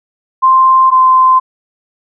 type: tone pair in turn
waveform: sine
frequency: 1047 / 1036.2 Hz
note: C6 / C6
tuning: +1 / -17 cents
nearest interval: unison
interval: 18 cents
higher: first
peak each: -4 dBFS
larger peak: neither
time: 0.42-0.91 / 0.91-1.4 s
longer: neither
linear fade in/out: 20 ms
effects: none